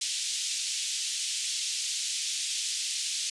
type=band-pass noise; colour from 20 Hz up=white; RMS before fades=-32 dBFS; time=0.01-3.3 s; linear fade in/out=5 ms; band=2800 to 7900 Hz; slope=24 dB/octave; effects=resampled to 24000 Hz